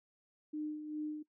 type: tone with tremolo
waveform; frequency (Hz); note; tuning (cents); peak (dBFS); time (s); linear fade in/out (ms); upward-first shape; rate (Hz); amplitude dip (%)
sine; 303.6; D#4; -42; -35; 0.53-1.23; 10; sine; 2.5; 55
effects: noise-tail reverb RT60 0.1 s tail -20 dB re dry